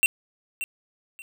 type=tone with echo; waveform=square; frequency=2722 Hz; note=F7; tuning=45 cents flat; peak=-16 dBFS; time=0.03-0.06 s; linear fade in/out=0 ms; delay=580 ms; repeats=2; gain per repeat=-12 dB; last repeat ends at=1.22 s; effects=none